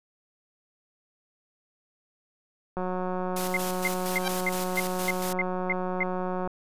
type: click train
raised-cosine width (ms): 1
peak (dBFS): -18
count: 679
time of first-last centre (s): 2.77-6.475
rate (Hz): 183
type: noise with tremolo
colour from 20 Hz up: white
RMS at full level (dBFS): -34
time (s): 3.36-5.33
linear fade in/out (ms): 5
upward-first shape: square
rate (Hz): 4.3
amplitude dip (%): 55
type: tone bursts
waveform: sine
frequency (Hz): 2093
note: C7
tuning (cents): 0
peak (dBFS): -23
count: 9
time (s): 3.54-6.032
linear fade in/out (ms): 2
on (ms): 28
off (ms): 280
type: tone with exponential growth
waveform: 10% pulse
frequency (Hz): 784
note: G5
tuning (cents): 0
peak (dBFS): -16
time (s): 4.18-4.28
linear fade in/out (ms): 2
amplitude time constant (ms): 21
effects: resampled to 32000 Hz